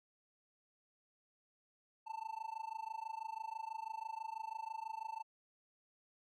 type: tone with amplitude modulation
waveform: triangle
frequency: 886 Hz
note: A5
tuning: 12 cents sharp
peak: -36 dBFS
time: 2.06-5.23 s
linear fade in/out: 20 ms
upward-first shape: sine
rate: 26.1 Hz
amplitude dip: 95%
effects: none